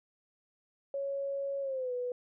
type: tone with pitch glide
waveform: sine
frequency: 554.4 to 493.9 Hz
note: C#5 to B4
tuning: 0 to 0 cents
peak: -32 dBFS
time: 0.94-2.12 s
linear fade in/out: 2 ms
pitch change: -200 cents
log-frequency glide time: 1.61-1.93 s
effects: none